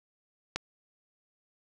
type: click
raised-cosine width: 0.2 ms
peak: -13 dBFS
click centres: 0.56 s
effects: none